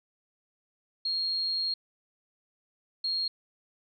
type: tone bursts at uneven times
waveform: sine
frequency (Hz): 4257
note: C8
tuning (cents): +29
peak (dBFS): -27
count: 2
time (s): 1.05-1.74 / 3.04-3.28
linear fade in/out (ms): 5
effects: none